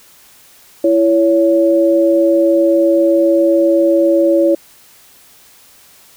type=tone pair together; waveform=sine; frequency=333.8 / 561.4 Hz; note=E4 / C#5; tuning=+22 / +22 cents; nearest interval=major sixth; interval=900 cents; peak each=-11 dBFS; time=0.84-4.55 s; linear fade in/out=5 ms; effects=white hiss -45 dBFS RMS until 6.16 s